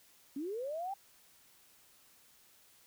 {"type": "linear sweep", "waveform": "sine", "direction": "up", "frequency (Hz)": [261.6, 807], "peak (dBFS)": -36, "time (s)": [0.36, 0.94], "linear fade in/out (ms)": 5, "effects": ["white hiss -64 dBFS RMS until 2.86 s"]}